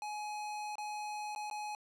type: tone with dropouts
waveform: square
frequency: 841 Hz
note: G#5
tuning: 22 cents sharp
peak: -39 dBFS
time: 0.02-1.75 s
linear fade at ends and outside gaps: 1 ms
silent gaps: 0.755-0.782 / 1.35-1.36 / 1.5-1.511 s
effects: low-pass 9000 Hz 12 dB/octave + 13-bit